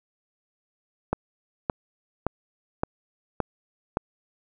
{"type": "click train", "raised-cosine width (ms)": 1, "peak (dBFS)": -9, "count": 6, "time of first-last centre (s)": [1.13, 3.971], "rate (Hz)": 1.76, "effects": []}